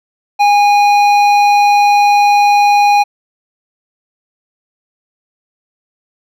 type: tone with hard clipping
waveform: triangle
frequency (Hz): 820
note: G#5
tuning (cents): -22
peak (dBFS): -8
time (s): 0.39-3.04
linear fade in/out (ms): 20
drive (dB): 14
effects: none